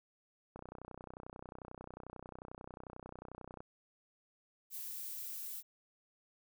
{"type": "click train", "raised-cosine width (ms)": 1, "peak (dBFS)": -33, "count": 96, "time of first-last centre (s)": [0.56, 3.605], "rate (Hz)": 31.2}
{"type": "noise", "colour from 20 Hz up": "violet", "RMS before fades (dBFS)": -44, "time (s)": [4.7, 5.63], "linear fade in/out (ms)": 50}
{"effects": []}